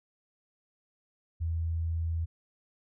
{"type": "tone", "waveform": "sine", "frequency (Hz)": 82.41, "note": "E2", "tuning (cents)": 0, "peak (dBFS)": -28, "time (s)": [1.4, 2.26], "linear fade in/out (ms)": 20, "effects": []}